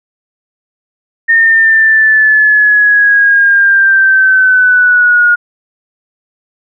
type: linear sweep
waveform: sine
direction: down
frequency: 1832 to 1431 Hz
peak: -4 dBFS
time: 1.28-5.36 s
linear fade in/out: 20 ms
effects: none